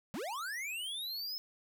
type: linear sweep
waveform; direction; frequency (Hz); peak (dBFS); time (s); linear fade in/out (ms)
square; up; 164.81 to 5250; -38; 0.14-1.38; 0
effects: 13-bit